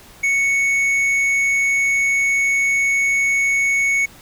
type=tone with tanh clipping; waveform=triangle; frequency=2217 Hz; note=C#7; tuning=in tune; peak=-16 dBFS; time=0.23-4.06 s; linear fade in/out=10 ms; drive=11 dB; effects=pink hiss -44 dBFS RMS until 4.21 s